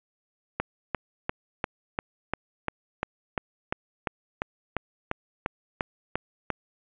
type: click train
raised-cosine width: 0.5 ms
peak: -11 dBFS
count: 18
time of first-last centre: 0.6-6.503 s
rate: 2.88 Hz
effects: resampled to 8000 Hz + 8-bit